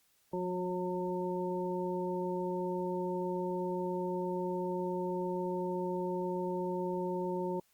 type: harmonic tone with a mistuned harmonic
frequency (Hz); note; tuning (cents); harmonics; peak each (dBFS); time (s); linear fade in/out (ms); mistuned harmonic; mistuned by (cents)
181.4; F#3; -34; 1 / 2 / 3 / 5; -38 / -35 / -40 / -40; 0.33-7.6; 5; 1; -19
effects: white hiss -71 dBFS RMS until 7.73 s + Opus 48 kbps